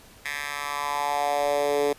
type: tone with high-pass filter sweep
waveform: 10% pulse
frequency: 144.4 Hz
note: D3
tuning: 29 cents flat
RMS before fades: -26 dBFS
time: 0.25-1.93 s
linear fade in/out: 5 ms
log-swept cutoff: 1800 to 390 Hz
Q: 3.5
effects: pink hiss -51 dBFS RMS until 1.98 s + resampled to 32000 Hz

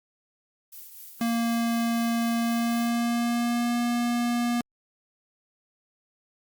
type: noise with tremolo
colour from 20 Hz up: violet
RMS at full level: -42 dBFS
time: 0.72-2.89 s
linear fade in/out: 5 ms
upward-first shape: triangle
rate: 4 Hz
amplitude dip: 50%
type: tone with pitch glide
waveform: square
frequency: 232.3 to 239 Hz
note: A#3 to A#3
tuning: -6 to +43 cents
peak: -24 dBFS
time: 1.21-4.61 s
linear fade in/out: 2 ms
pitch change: +49 cents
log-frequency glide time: 2.38-3.79 s
effects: Opus 48 kbps

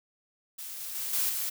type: noise with level steps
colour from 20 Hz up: blue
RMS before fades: -40 / -38 / -34 / -28 / -32 dBFS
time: 0.58-1.5 s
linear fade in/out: 10 ms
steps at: 0.8 / 0.95 / 1.13 / 1.29 s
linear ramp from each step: 5 ms
effects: none

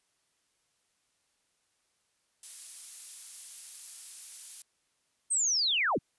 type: noise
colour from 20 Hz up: violet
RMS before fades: -40 dBFS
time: 2.43-4.62 s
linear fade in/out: 2 ms
type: linear sweep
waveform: sine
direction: down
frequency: 8550 to 51.91 Hz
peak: -25 dBFS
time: 5.3-5.99 s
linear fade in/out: 20 ms
effects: white hiss -75 dBFS RMS until 6.18 s + resampled to 24000 Hz

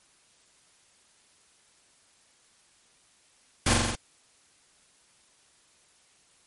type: noise with echo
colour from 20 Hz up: pink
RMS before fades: -23 dBFS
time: 3.66-3.74 s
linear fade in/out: 5 ms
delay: 43 ms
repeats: 5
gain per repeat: -2 dB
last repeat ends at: 3.955 s
effects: white hiss -62 dBFS RMS until 6.46 s + MP3 48 kbps

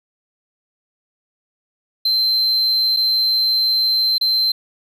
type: tone with dropouts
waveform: triangle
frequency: 4107 Hz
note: C8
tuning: 33 cents flat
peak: -13 dBFS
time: 2.05-4.52 s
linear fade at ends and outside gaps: 5 ms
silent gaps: 2.965-2.969 / 4.182-4.211 s
effects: none

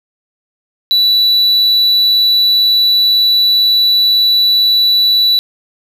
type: tone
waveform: triangle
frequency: 3951 Hz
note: B7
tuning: in tune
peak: -6 dBFS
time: 0.91-5.39 s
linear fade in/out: 0 ms
effects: none

